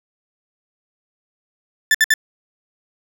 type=tone bursts; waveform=40% pulse; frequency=1760 Hz; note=A6; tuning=in tune; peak=-10 dBFS; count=3; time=1.91-2.139 s; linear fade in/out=2 ms; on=35 ms; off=62 ms; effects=none